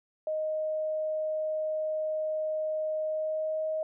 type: tone with pitch glide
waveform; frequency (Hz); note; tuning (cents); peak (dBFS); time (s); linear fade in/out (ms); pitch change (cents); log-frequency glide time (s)
sine; 622.3 to 628.1; D#5 to D#5; 0 to +16; -28; 0.27-3.83; 2; +16; 3.04-3.66
effects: none